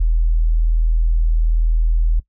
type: tone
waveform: sine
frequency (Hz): 40.57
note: E1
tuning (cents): -27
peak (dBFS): -12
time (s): 0-2.2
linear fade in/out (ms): 10
effects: noise-tail reverb RT60 0.1 s tail -19 dB re dry